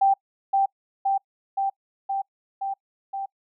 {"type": "tone with echo", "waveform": "sine", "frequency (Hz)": 784, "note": "G5", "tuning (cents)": 0, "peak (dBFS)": -15, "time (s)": [0.01, 0.14], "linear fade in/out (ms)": 10, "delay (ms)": 520, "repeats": 6, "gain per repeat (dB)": -2, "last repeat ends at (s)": 3.26, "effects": ["noise-tail reverb RT60 0.1 s tail -26 dB re dry"]}